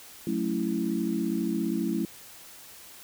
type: chord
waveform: sine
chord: F# minor seventh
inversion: none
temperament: equal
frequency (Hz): 185 / 220 / 277.2 / 329.6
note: F#3 / A3 / C#4 / E4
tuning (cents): 0 / 0 / 0 / 0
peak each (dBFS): -32 / -30 / -33 / -30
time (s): 0.27-2.05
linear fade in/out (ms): 2
effects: white hiss -48 dBFS RMS until 3.03 s